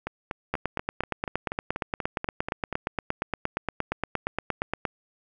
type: two click trains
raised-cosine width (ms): 0.5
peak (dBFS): -11 / -15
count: 38 / 12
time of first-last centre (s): 0.54-4.852 / 0.07-2.727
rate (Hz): 8.58 / 4.14
effects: none